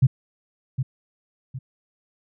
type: tone with echo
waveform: sine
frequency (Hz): 130.81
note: C3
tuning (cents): 0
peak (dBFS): -11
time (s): 0.02-0.07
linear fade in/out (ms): 10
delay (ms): 760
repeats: 2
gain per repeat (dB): -9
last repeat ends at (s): 1.59
effects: none